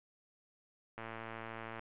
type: click train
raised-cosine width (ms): 0.5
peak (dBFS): -29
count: 93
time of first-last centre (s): 0.98-1.794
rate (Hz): 113
effects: resampled to 8000 Hz + 11-bit